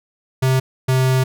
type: tone pair in turn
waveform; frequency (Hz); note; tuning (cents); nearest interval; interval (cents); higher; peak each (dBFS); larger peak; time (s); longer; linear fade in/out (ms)
square; 130.81 / 130.16; C3 / C3; 0 / -9; unison; 9; first; -14; neither; 0.42-0.6 / 0.88-1.24; second; 10
effects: none